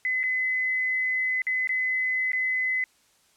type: tone with dropouts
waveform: sine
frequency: 2026 Hz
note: B6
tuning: 44 cents sharp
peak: -23 dBFS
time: 0.05-2.84 s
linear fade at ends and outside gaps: 1 ms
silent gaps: 0.232-0.237 / 1.419-1.468 / 1.673-1.692 / 2.319-2.332 s
effects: white hiss -63 dBFS RMS until 3.36 s + low-pass 10000 Hz 12 dB/octave